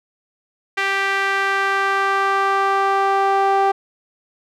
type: tone with band-pass filter sweep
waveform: sawtooth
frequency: 392 Hz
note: G4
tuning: in tune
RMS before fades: -18 dBFS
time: 0.77-3.72 s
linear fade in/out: 10 ms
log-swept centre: 2000 to 800 Hz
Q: 2
effects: none